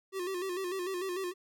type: tone with vibrato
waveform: square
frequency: 370 Hz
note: F#4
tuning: in tune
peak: -34 dBFS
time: 0.12-1.34 s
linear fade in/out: 50 ms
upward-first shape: square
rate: 6.7 Hz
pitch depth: 71 cents each way
effects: none